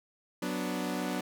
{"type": "chord", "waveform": "sawtooth", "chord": "B minor", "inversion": "second", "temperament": "equal", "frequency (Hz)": [185, 246.9, 293.7], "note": ["F#3", "B3", "D4"], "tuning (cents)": [0, 0, 0], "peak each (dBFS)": -32, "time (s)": [0.42, 1.21], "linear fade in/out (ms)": 5, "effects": []}